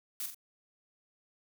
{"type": "noise with echo", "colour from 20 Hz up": "blue", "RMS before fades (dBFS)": -37, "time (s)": [0.2, 0.26], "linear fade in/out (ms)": 2, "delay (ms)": 43, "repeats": 2, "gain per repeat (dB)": -6, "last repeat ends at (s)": 0.346, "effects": []}